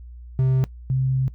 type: tone pair in turn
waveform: triangle / sine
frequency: 130.81 / 131.49 Hz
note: C3 / C3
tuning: 0 / +9 cents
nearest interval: unison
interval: 9 cents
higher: second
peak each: -14 / -18 dBFS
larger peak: first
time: 0.39-0.64 / 0.9-1.28 s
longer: second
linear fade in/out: 0 ms
effects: noise-tail reverb RT60 0.1 s tail -19 dB re dry + added 60 Hz sine -37 dBFS peak until 1.34 s